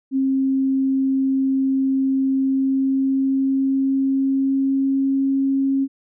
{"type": "tone with pitch glide", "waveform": "sine", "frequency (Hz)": [267.5, 271.4], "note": ["C4", "C#4"], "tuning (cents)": [38, -36], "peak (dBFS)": -16, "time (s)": [0.11, 5.88], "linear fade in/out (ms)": 50, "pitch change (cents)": 26, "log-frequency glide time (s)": [2.39, 5.27], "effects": []}